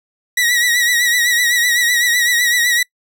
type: tone with vibrato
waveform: sawtooth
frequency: 1927 Hz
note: B6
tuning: 43 cents flat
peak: -9 dBFS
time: 0.37-2.83 s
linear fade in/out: 5 ms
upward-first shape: triangle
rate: 7.9 Hz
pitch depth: 66 cents each way
effects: noise-tail reverb RT60 0.1 s tail -25 dB re dry